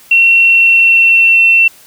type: tone with pitch glide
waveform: sine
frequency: 2722 to 2699 Hz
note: F7 to E7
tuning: -45 to +40 cents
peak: -4 dBFS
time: 0.11-1.68 s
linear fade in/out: 5 ms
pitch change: -15 cents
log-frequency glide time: 0.4-1.49 s
effects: white hiss -41 dBFS RMS until 1.86 s

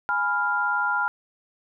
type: chord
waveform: sine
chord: F diminished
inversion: first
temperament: equal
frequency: 830.6 / 987.8 / 1396.9 Hz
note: Ab5 / Cb6 / F6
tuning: 0 / 0 / 0 cents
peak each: -28 / -28 / -23 dBFS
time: 0.09-1.08 s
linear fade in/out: 0 ms
effects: none

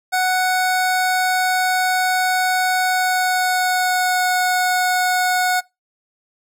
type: tone with pitch glide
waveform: 25% pulse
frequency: 740 to 732.3 Hz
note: F#5 to F#5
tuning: 0 to -18 cents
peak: -12 dBFS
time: 0.12-5.61 s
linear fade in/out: 20 ms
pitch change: -18 cents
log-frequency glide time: 2.83-4.27 s
effects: noise-tail reverb RT60 0.2 s tail -21 dB re dry

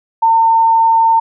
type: tone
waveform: sine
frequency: 906 Hz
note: A#5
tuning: 50 cents flat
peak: -7 dBFS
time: 0.22-1.2 s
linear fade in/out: 10 ms
effects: none

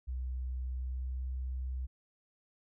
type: tone with pitch glide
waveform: sine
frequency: 63.3 to 64.07 Hz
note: B1 to C2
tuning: +43 to -36 cents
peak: -34 dBFS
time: 0.07-1.87 s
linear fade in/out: 20 ms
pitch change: +21 cents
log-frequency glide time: 0.71-1.2 s
effects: none

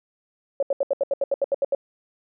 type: tone bursts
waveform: sine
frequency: 554.4 Hz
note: C#5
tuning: in tune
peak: -18 dBFS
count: 12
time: 0.6-1.749 s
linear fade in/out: 2 ms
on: 27 ms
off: 75 ms
effects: none

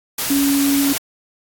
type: tone in noise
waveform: sine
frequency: 279.6 Hz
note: C#4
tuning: 15 cents sharp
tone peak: -14 dBFS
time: 0.3-0.93 s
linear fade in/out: 5 ms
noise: white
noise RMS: -22 dBFS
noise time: 0.18-0.98 s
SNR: +5 dB
effects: AAC 64 kbps

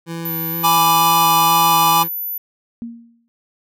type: tone with vibrato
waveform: 25% pulse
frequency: 165 Hz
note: E3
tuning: 2 cents sharp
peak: -21 dBFS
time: 0.06-2.09 s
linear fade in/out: 50 ms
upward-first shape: square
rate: 2.1 Hz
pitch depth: 17 cents each way
type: tone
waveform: sine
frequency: 14000 Hz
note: A9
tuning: 10 cents flat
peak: -22 dBFS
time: 0.25-2.38 s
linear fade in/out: 5 ms
type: chord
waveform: square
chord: G# diminished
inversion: none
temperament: equal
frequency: 830.6 / 987.8 / 1174.7 Hz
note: G#5 / B5 / D6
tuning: 0 / 0 / 0 cents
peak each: -17 dBFS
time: 0.63-2.04 s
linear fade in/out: 20 ms
type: tone with exponential decay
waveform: sine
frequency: 233.1 Hz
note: A#3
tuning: in tune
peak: -23 dBFS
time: 2.82-3.28 s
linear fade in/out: 0 ms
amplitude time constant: 98 ms
effects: none

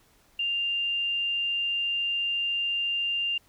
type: tone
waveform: sine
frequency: 2794 Hz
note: F7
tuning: in tune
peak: -25 dBFS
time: 0.39-3.38 s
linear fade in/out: 5 ms
effects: pink hiss -62 dBFS RMS until 3.48 s

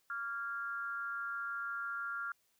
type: tone with amplitude modulation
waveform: sine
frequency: 1391 Hz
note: F6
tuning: 7 cents flat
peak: -33 dBFS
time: 0.1-2.32 s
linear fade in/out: 2 ms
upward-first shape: sine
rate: 246 Hz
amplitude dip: 80%
effects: white hiss -75 dBFS RMS until 2.59 s

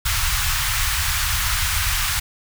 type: band-stop noise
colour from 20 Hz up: pink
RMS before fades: -21 dBFS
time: 0.05-2.2 s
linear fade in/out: 10 ms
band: 100 to 1100 Hz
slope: 24 dB/octave
effects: none

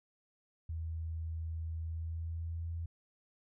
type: tone with pitch glide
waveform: sine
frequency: 81.2 to 83.48 Hz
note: E2 to E2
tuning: -26 to +22 cents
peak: -36 dBFS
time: 0.69-2.86 s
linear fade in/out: 5 ms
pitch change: +48 cents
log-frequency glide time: 1.78-2.73 s
effects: none

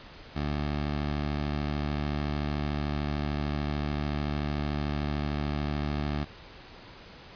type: tone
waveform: 15% pulse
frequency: 73.5 Hz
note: D2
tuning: 2 cents sharp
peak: -22 dBFS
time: 0.35-6.25 s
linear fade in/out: 20 ms
effects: pink hiss -48 dBFS RMS until 7.35 s + resampled to 11025 Hz

